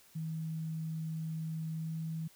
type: tone with pitch glide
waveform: sine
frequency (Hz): 160 to 161.02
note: D#3 to E3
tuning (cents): +49 to -40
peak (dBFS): -35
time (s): 0.15-2.28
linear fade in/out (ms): 10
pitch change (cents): +11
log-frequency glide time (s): 1.71-1.89
effects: white hiss -62 dBFS RMS until 2.35 s